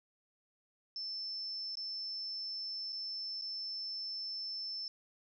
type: tone with dropouts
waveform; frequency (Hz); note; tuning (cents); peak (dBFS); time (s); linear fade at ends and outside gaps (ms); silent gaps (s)
sine; 5300; E8; +9; -38; 0.96-4.88; 1; 1.754-1.771 / 2.923-2.928 / 3.413-3.42
effects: none